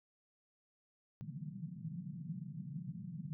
pink band-pass noise, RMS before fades -45 dBFS, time 1.21-3.33 s, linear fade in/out 0 ms, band 140 to 190 Hz, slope 48 dB/octave, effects none

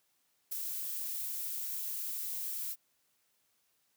violet noise with ADSR envelope, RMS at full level -35 dBFS, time 0.51-2.76 s, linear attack 15 ms, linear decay 7 ms, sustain -3 dB, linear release 47 ms, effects white hiss -75 dBFS RMS until 3.96 s + high-pass 80 Hz 12 dB/octave

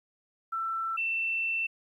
sine tone pair in turn, 1336 / 2681 Hz, E6 / E7, +23 / +29 cents, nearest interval octave, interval 1206 cents, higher second, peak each -29 / -27 dBFS, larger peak second, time 0.52-0.97 / 0.97-1.67 s, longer second, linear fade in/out 10 ms, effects 11-bit

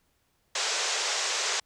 white band-pass noise, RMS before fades -29 dBFS, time 0.55-1.6 s, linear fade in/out 5 ms, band 400 to 7400 Hz, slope 48 dB/octave, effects pink hiss -71 dBFS RMS until 1.65 s

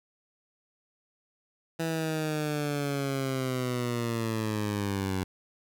15% pulse linear sweep, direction down, 164.81 to 92.6 Hz, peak -22 dBFS, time 1.79-5.24 s, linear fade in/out 10 ms, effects none

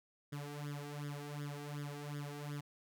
sawtooth tone with flanger, 145.5 Hz, D3, 16 cents flat, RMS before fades -44 dBFS, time 0.32-2.61 s, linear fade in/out 10 ms, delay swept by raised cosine 0.58 to 2.58 ms, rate 2.7 Hz, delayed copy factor +0.85, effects none

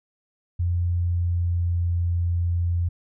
sine tone with pitch glide, 87.31 to 86.51 Hz, F2 to F2, 0 to -16 cents, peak -20 dBFS, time 0.59-2.89 s, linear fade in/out 10 ms, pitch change -16 cents, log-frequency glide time 0.91-1.89 s, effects none

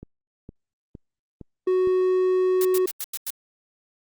click train, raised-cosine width 3 ms, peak -26 dBFS, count 5, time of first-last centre 0.03-1.873 s, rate 2.17 Hz
triangle tone, 370 Hz, F#4, in tune, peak -16 dBFS, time 1.67-2.86 s, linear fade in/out 5 ms
blue noise bursts, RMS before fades -29 dBFS, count 6, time 2.61-3.304 s, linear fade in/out 2 ms, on 39 ms, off 92 ms
effects Opus 32 kbps

